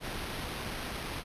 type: noise with sample-and-hold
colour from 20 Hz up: pink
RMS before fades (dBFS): -38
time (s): 0-1.24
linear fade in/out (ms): 50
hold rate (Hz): 7350
effects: resampled to 32000 Hz